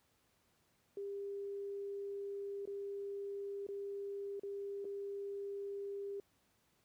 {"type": "tone with dropouts", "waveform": "sine", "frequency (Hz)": 400, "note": "G4", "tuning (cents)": 35, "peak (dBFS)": -40, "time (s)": [0.97, 6.2], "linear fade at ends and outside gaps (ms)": 2, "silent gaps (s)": [[2.655, 2.674], [3.667, 3.687], [4.396, 4.433], [4.845, 4.851]], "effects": ["pink hiss -75 dBFS RMS until 6.84 s", "high-pass 60 Hz 12 dB/octave"]}